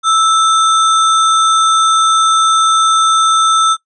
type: tone with sample-and-hold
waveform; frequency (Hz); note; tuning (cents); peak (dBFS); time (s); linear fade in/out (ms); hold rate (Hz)
sine; 1318.5; E6; 0; -7; 0.03-3.77; 50; 4900
effects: noise-tail reverb RT60 0.1 s tail -18 dB re dry + resampled to 22050 Hz

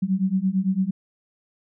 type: beating tone pair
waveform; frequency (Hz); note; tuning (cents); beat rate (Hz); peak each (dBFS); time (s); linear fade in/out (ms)
sine; 185 / 193.9; F#3 / G3; 0 / -19; 8.9; -23 / -22; 0.02-0.91; 10
effects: none

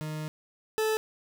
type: tone pair in turn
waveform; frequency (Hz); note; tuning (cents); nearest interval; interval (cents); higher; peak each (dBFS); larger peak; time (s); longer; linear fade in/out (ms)
40% pulse; 154.2 / 436.1; D#3 / A4; -15 / -15; octave + tritone; 1800; second; -32 / -24; second; 0.01-0.28 / 0.78-0.97; first; 0
effects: none

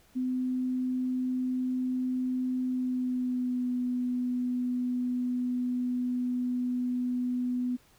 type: tone with pitch glide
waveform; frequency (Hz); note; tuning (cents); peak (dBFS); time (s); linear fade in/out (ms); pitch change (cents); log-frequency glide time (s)
sine; 254.6 to 248.4; C4 to B3; -47 to +10; -27; 0.15-7.77; 20; -43; 2.66-3.71
effects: pink hiss -62 dBFS RMS until 7.98 s

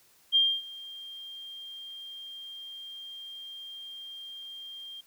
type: tone with ADSR envelope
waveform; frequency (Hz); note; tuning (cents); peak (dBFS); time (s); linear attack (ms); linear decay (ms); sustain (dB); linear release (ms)
sine; 3196; G7; +33; -18; 0.32-5.01; 35; 260; -22; 8
effects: white hiss -62 dBFS RMS until 5.06 s

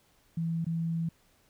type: tone with dropouts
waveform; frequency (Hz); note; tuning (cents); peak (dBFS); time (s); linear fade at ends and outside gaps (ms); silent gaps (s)
sine; 165.4; E3; +6; -28; 0.37-1.09; 5; 0.646-0.665
effects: pink hiss -66 dBFS RMS until 1.49 s

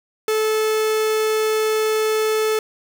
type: tone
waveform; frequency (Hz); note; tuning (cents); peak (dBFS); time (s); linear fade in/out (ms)
45% pulse; 434.8; A4; -21; -17; 0.28-2.59; 2
effects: none

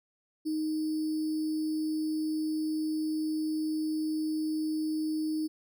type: tone with sample-and-hold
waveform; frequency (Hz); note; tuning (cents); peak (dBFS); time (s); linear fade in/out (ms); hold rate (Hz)
sine; 311.1; D#4; 0; -28; 0.45-5.48; 20; 4900
effects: none

